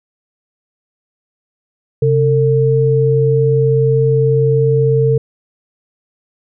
sine tone pair together, 133.9 / 450.4 Hz, C3 / A4, +40 / +40 cents, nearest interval octave + major sixth, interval 2100 cents, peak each -12 dBFS, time 2.02-5.18 s, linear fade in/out 5 ms, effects none

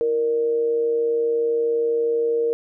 sine tone with amplitude modulation, 466.2 Hz, A#4, in tune, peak -16 dBFS, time 0.01-2.53 s, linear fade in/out 0 ms, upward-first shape sine, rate 137 Hz, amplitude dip 40%, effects none

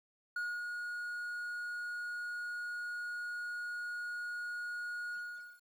triangle tone with ADSR envelope, 1443 Hz, F#6, 44 cents flat, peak -32 dBFS, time 0.36-5.61 s, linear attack 4 ms, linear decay 240 ms, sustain -4 dB, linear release 480 ms, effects 11-bit

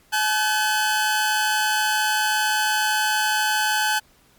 sawtooth tone pair together, 854 / 1521.7 Hz, G#5 / F#6, +48 / +48 cents, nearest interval minor seventh, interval 1000 cents, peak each -18 dBFS, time 0.12-4 s, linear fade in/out 20 ms, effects pink hiss -57 dBFS RMS until 4.38 s + MP3 96 kbps

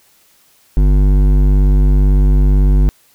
sine tone with hard clipping, 49 Hz, G1, in tune, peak -9 dBFS, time 0.77-2.89 s, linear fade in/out 0 ms, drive 12 dB, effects white hiss -52 dBFS RMS until 3.14 s

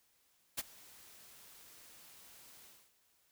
white noise with ADSR envelope, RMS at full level -35 dBFS, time 0.57-2.93 s, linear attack 20 ms, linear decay 28 ms, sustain -23 dB, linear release 280 ms, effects white hiss -73 dBFS RMS until 3.31 s

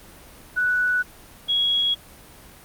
sine tone pair in turn, 1480 / 3322 Hz, F#6 / G#7, 0 / 0 cents, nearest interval octave + major second, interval 1400 cents, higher second, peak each -18 dBFS, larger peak neither, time 0.56-1.03 / 1.48-1.95 s, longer neither, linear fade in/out 20 ms, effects pink hiss -46 dBFS RMS until 2.64 s + Opus 32 kbps

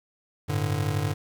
square chord, G suspended second, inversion none, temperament just, 98 / 110.25 / 147 Hz, G2 / A2 / D3, 0 / +4 / +2 cents, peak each -29 / -31 / -29 dBFS, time 0.48-1.14 s, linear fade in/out 20 ms, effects 9-bit

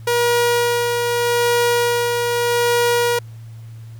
sawtooth tone with tremolo, 478.3 Hz, A#4, 44 cents sharp, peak -10 dBFS, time 0.07-3.19 s, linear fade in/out 5 ms, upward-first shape sine, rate 0.82 Hz, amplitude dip 35%, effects added 113 Hz sine -33 dBFS peak until 3.99 s + pink hiss -53 dBFS RMS until 3.99 s

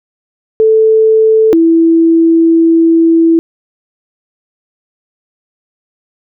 sine tone pair in turn, 440 / 329.6 Hz, A4 / E4, 0 / 0 cents, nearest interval perfect fourth, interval 500 cents, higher first, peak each -4 dBFS, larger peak neither, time 0.6-1.53 / 1.53-3.39 s, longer second, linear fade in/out 0 ms, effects none

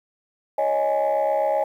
sine chord, C# suspended second, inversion none, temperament equal, 554.4 / 622.3 / 830.6 Hz, C#5 / D#5 / G#5, 0 / 0 / 0 cents, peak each -22 / -21 / -22 dBFS, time 0.58-1.64 s, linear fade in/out 5 ms, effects tanh soft clip ceiling -14 dBFS + 9-bit

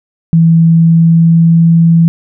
sine tone with pitch glide, 164.81 to 166.34 Hz, E3 to E3, 0 to +16 cents, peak -3 dBFS, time 0.33-2.08 s, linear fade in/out 0 ms, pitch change +16 cents, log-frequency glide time 0.62-1.72 s, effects none

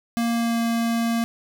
square tone with pitch glide, 233.1 to 231.2 Hz, A#3 to A#3, 0 to -14 cents, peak -21 dBFS, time 0.17-1.24 s, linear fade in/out 0 ms, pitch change -14 cents, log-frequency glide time 0.33-0.62 s, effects 10-bit

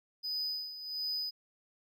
triangle tone with tremolo, 4989 Hz, D#8, 4 cents sharp, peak -31 dBFS, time 0.23-1.31 s, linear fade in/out 20 ms, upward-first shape sine, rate 1.4 Hz, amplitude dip 70%, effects none

